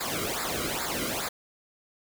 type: noise with flanger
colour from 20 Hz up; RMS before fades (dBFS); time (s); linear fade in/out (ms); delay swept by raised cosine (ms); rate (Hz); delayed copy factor
pink; -31; 0-1.29; 10; 0.33 to 1.17; 2.4; -0.85
effects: none